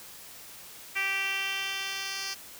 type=tone with band-pass filter sweep; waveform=10% pulse; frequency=390 Hz; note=G4; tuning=9 cents flat; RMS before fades=-32 dBFS; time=0.95-2.35 s; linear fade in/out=20 ms; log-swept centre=2400 to 4500 Hz; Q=3.4; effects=white hiss -47 dBFS RMS until 2.59 s